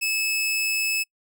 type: tone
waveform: sawtooth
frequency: 2601 Hz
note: E7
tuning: 24 cents flat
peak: -19 dBFS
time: 0.01-1.04 s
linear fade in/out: 20 ms
effects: noise-tail reverb RT60 0.1 s tail -26 dB re dry